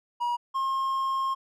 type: tone pair in turn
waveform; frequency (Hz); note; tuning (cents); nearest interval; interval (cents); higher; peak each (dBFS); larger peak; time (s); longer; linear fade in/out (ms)
triangle; 960 / 1070.6; B5 / C6; -49 / +39; major second; 188; second; -23 / -23; neither; 0.2-0.37 / 0.54-1.35; second; 20
effects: none